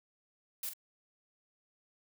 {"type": "noise with echo", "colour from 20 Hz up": "blue", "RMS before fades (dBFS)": -38, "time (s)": [0.63, 0.69], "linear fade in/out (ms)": 2, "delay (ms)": 45, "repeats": 1, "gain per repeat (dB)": -8, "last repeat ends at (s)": 0.735, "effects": []}